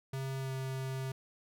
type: tone with pitch glide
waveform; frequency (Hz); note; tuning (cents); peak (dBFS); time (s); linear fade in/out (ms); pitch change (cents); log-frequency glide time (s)
square; 133.9 to 132.44; C3 to C3; +40 to +21; -36; 0.13-1.12; 5; -19; 0.39-0.52
effects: none